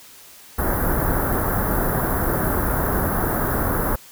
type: band-stop noise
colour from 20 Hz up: pink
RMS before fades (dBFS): -21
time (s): 0.58-3.96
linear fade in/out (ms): 10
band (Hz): 1700 to 11000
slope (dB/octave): 48
effects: white hiss -45 dBFS RMS until 4.11 s